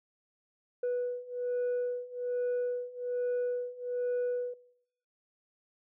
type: beating tone pair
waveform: sine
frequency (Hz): 490.8 / 492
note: B4 / B4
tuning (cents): -11 / -7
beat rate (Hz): 1.2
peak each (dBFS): -33 / -31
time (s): 0.83-4.54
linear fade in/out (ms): 5
effects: noise-tail reverb RT60 1.0 s tail -25 dB re dry + tanh soft clip ceiling -27 dBFS